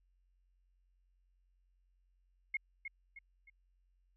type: tone with echo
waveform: sine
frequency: 2156 Hz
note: C#7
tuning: 49 cents flat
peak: -32 dBFS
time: 2.54-2.57 s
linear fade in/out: 5 ms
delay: 310 ms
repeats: 3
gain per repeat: -8 dB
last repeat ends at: 3.5 s
effects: added 45 Hz sine -70 dBFS peak until 4.16 s